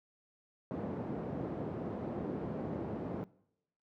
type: band-pass noise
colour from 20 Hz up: pink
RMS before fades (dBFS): -39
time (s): 0.71-3.24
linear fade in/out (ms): 0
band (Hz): 150 to 520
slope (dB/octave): 12
effects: noise-tail reverb RT60 0.8 s tail -22 dB re dry + high-pass 60 Hz 12 dB/octave